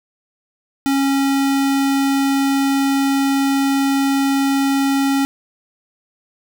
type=tone; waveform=square; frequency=274.5 Hz; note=C#4; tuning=17 cents flat; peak=-15 dBFS; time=0.86-5.25 s; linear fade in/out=0 ms; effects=none